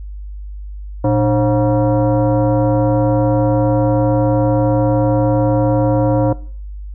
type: tone with frequency modulation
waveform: sine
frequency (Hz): 116.54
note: A#2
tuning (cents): 0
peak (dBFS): -11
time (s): 1.04-6.33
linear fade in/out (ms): 5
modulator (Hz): 418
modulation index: 1.4
effects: noise-tail reverb RT60 0.5 s tail -20 dB re dry + added 50 Hz sine -26 dBFS peak until 6.94 s